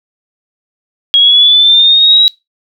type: exponential sweep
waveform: sine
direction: up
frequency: 3285 to 3883 Hz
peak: -3 dBFS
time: 1.14-2.28 s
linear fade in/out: 0 ms
effects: noise-tail reverb RT60 0.2 s tail -20 dB re dry